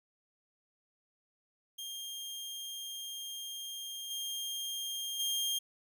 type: tone with level steps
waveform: sawtooth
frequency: 3211 Hz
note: G7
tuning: 41 cents sharp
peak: -37 / -33 / -28 dBFS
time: 1.78-5.59 s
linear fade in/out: 10 ms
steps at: 4.1 / 5.19 s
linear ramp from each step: 10 ms
effects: none